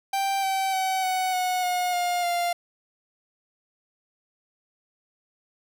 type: tone with pitch steps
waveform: 45% pulse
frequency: 784 / 771 / 758.2 / 745.6 / 733.2 / 721 / 709 / 697.3 Hz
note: G5 / G5 / F#5 / F#5 / F#5 / F#5 / F5 / F5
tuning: 0 / -29 / +42 / +13 / -16 / -45 / +26 / -3 cents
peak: -23 dBFS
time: 0.13-2.53 s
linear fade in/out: 5 ms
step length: 300 ms
effects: none